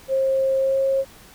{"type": "tone with pitch glide", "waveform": "sine", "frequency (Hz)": [534, 539.3], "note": ["C5", "C#5"], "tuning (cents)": [35, -48], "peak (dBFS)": -17, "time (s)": [0.08, 1.05], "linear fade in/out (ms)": 50, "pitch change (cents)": 17, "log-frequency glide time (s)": [0.59, 0.78], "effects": ["pink hiss -47 dBFS RMS until 1.34 s"]}